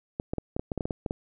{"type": "clicks", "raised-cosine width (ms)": 2, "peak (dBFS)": -16, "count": 12, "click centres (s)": [0.199, 0.335, 0.383, 0.565, 0.595, 0.718, 0.777, 0.808, 0.855, 0.908, 1.062, 1.109], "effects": []}